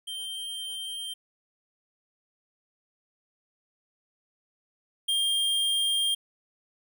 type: tone pair in turn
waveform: square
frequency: 3151 / 3204 Hz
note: G7 / G7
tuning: +8 / +37 cents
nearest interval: unison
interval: 29 cents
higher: second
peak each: -34 / -24 dBFS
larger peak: second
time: 0.07-1.14 / 5.08-6.15 s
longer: neither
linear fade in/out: 10 ms
effects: none